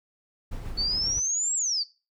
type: noise with tremolo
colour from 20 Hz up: brown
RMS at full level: -34 dBFS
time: 0.51-1.2 s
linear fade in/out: 10 ms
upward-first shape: sine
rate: 7.5 Hz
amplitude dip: 35%
type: exponential two-way sweep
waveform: sine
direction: up then down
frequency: 4435 to 7730 to 4435 Hz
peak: -24 dBFS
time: 0.77-1.84 s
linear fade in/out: 20 ms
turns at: 1.55 s
effects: noise-tail reverb RT60 0.3 s tail -19 dB re dry